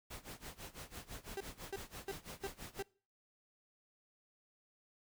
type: noise with tremolo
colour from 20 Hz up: pink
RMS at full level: -47 dBFS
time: 0.1-2.82 s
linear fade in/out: 10 ms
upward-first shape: sine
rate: 6 Hz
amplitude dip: 90%
type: tone bursts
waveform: 35% pulse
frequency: 392 Hz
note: G4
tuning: in tune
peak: -37 dBFS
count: 5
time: 1.37-2.825 s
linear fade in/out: 2 ms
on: 35 ms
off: 320 ms
effects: noise-tail reverb RT60 0.4 s tail -23 dB re dry